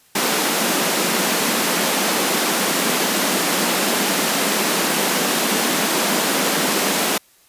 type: high-pass noise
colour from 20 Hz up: pink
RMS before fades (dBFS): -19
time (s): 0.15-7.18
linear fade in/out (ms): 5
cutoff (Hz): 180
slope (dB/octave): 48
effects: white hiss -54 dBFS RMS until 7.48 s + resampled to 32000 Hz